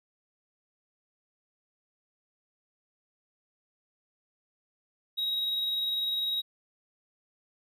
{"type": "tone with tremolo", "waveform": "triangle", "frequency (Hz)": 3809, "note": "A#7", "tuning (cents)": 37, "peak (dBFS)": -25, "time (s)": [5.17, 6.42], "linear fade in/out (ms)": 20, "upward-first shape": "sine", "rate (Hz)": 20, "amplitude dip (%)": 25, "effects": []}